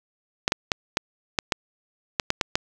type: clicks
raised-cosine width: 0.2 ms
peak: -3 dBFS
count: 10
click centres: 0.479 / 0.521 / 0.718 / 0.971 / 1.388 / 1.522 / 2.198 / 2.304 / 2.412 / 2.555 s
effects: none